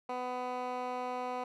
15% pulse tone with band-pass filter, 250 Hz, B3, 21 cents sharp, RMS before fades -37 dBFS, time 0.09-1.44 s, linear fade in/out 5 ms, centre 880 Hz, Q 0.95, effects none

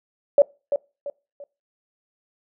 sine tone with echo, 570 Hz, C#5, 48 cents sharp, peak -9 dBFS, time 0.38-0.42 s, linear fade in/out 2 ms, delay 340 ms, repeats 3, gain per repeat -9 dB, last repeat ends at 1.44 s, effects noise-tail reverb RT60 0.3 s tail -23 dB re dry

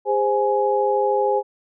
sine tone cluster, 407.9 / 521 / 837 Hz, G#4 / C5 / G#5, -31 / -7 / +13 cents, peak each -21 dBFS, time 0.05-1.43 s, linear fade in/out 50 ms, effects none

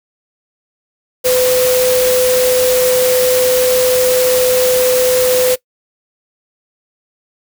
sine tone in noise, 505 Hz, B4, 39 cents sharp, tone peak -10 dBFS, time 1.24-5.56 s, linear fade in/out 20 ms, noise white, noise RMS -18 dBFS, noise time 1.24-5.56 s, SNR +5 dB, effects noise-tail reverb RT60 0.1 s tail -20 dB re dry

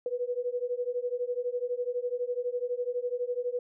sine beating tone pair, 484.8 / 496.8 Hz, B4 / B4, -32 / +10 cents, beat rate 12 Hz, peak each -32 / -32 dBFS, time 0.06-3.59 s, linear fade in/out 2 ms, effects none

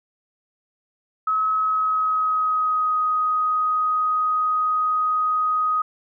sine tone with pitch glide, 1283 to 1252.2 Hz, E6 to D#6, -47 to +11 cents, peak -18 dBFS, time 1.27-5.82 s, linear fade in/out 5 ms, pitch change -42 cents, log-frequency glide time 1.5-2.98 s, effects none

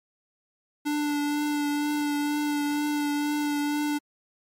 square tone with vibrato, 293.7 Hz, D4, in tune, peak -25 dBFS, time 0.85-3.99 s, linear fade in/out 20 ms, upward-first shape triangle, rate 2.1 Hz, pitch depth 19 cents each way, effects MP3 64 kbps

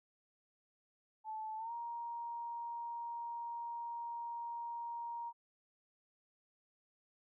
sine tone with pitch glide, 871 to 938.9 Hz, A5 to A#5, -18 to +12 cents, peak -40 dBFS, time 1.24-5.33 s, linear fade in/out 50 ms, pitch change +130 cents, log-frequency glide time 1.57-1.72 s, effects none

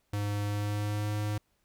square tone with pitch glide, 102.8 to 104.9 Hz, G#2 to G#2, -17 to +18 cents, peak -30 dBFS, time 0.13-1.38 s, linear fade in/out 5 ms, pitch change +35 cents, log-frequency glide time 0.43-1.12 s, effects pink hiss -74 dBFS RMS until 1.64 s

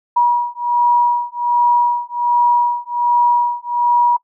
sine beating tone pair, 961 / 962.3 Hz, B5 / B5, -48 / -45 cents, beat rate 1.3 Hz, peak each -15 dBFS, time 0.16-4.17 s, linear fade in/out 10 ms, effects noise-tail reverb RT60 0.1 s tail -24 dB re dry

